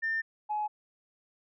sine tone pair in turn, 1800 / 844.8 Hz, A6 / G#5, +39 / +29 cents, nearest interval octave + minor second, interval 1310 cents, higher first, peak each -27 / -28 dBFS, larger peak first, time 0.02-0.22 / 0.49-0.68 s, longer first, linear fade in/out 20 ms, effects tanh soft clip ceiling -23 dBFS

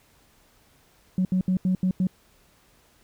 sine tone bursts at uneven times, 185 Hz, F#3, in tune, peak -18 dBFS, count 6, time 1.18-1.25 / 1.32-1.41 / 1.48-1.57 / 1.65-1.75 / 1.83-1.91 / 2-2.07 s, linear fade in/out 2 ms, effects tanh soft clip ceiling -16 dBFS + pink hiss -60 dBFS RMS until 3.03 s

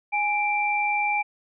sine tone pair together, 830 / 2352 Hz, G#5 / D7, -1 / +2 cents, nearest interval octave + tritone, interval 1803 cents, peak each -24 dBFS, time 0.12-1.23 s, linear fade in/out 20 ms, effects none

